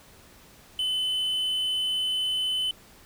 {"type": "tone", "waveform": "triangle", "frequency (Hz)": 3028, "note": "F#7", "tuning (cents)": 39, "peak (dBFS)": -23, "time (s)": [0.79, 2.71], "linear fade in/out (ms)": 2, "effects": ["pink hiss -53 dBFS RMS until 3.05 s"]}